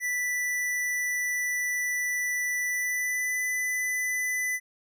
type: tone with pitch glide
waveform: square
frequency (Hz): 1975.5 to 1999.6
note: B6 to B6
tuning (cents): 0 to +21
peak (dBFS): -27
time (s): 0-4.6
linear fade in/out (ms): 50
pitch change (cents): +21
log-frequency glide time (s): 2.64-3.41
effects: none